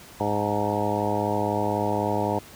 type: harmonic tone with a mistuned harmonic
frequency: 103.83 Hz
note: G#2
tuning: in tune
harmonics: 1 / 2 / 3 / 4 / 5 / 6 / 7 / 8 / 9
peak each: -31 / -31 / -31 / -31 / -31 / -31 / -31 / -31 / -31 dBFS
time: 0.2-2.39 s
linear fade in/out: 5 ms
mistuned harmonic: 8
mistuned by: +65 cents
effects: pink hiss -46 dBFS RMS until 2.55 s + high-pass 60 Hz 12 dB/octave